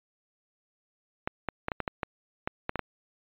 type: clicks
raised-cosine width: 0.5 ms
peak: -14 dBFS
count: 11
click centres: 1.275 / 1.487 / 1.684 / 1.718 / 1.803 / 1.878 / 2.032 / 2.475 / 2.694 / 2.757 / 2.793 s
effects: resampled to 8000 Hz